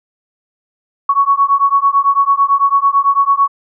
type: beating tone pair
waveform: sine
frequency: 1110 / 1119 Hz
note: C#6 / C#6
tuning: +2 / +16 cents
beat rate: 9 Hz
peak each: -12 dBFS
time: 1.09-3.48 s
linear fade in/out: 5 ms
effects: none